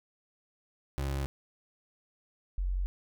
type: tone pair in turn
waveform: 30% pulse / sine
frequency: 68.6 / 45.68 Hz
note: C#2 / F#1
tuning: -17 / -21 cents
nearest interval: perfect fifth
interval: 704 cents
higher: first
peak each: -28 dBFS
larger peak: neither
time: 0.98-1.26 / 2.58-2.86 s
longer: neither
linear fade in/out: 0 ms
effects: none